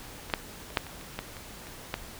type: clicks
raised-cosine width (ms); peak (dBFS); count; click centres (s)
0.3; -23 / -8 / -29 / -7 / -26 / -28 / -16 / -26 / -27 / -13; 10; 0.3 / 0.338 / 0.703 / 0.772 / 0.867 / 1.012 / 1.19 / 1.368 / 1.67 / 1.941
effects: pink hiss -45 dBFS RMS until 2.19 s